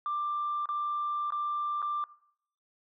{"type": "tone with dropouts", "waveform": "sine", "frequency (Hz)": 1183, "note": "D6", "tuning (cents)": 12, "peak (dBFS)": -28, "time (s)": [0.06, 2.04], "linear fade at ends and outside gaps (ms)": 1, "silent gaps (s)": [[0.657, 0.689], [1.305, 1.322], [1.819, 1.826]], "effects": ["noise-tail reverb RT60 0.6 s tail -18 dB re dry", "tanh soft clip ceiling -25 dBFS"]}